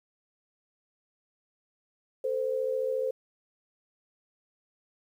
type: tone pair together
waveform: sine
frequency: 444.8 / 519 Hz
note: A4 / C5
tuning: +19 / -14 cents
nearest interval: minor third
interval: 267 cents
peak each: -32 / -28 dBFS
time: 2.24-3.11 s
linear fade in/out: 5 ms
effects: 10-bit